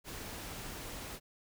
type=noise; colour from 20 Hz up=pink; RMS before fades=-44 dBFS; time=0.04-1.2 s; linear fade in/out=50 ms; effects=none